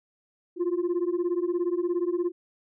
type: beating tone pair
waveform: sine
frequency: 342.1 / 359.1 Hz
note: F4 / F4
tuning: -36 / +48 cents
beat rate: 17 Hz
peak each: -25 dBFS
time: 0.56-2.32 s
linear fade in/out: 50 ms
effects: tanh soft clip ceiling -21 dBFS